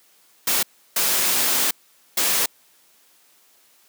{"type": "noise bursts at uneven times", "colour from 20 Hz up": "white", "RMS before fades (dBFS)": -20, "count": 3, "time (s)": [[0.47, 0.63], [0.96, 1.71], [2.17, 2.46]], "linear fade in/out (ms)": 5, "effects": ["white hiss -57 dBFS RMS until 3.88 s", "high-pass 200 Hz 12 dB/octave"]}